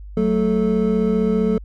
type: tone cluster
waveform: triangle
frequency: 186.2 / 221.5 / 435.9 Hz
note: F#3 / A3 / A4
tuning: +11 / +12 / -16 cents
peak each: -18 dBFS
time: 0.17-1.58 s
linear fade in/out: 2 ms
effects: added 50 Hz sine -33 dBFS peak until 1.64 s